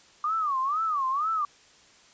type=tone with vibrato; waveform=sine; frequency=1174.7 Hz; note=D6; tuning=in tune; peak=-24 dBFS; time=0.24-1.45 s; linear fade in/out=2 ms; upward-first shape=sine; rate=2.1 Hz; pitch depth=210 cents each way; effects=white hiss -56 dBFS RMS until 2.13 s + resampled to 16000 Hz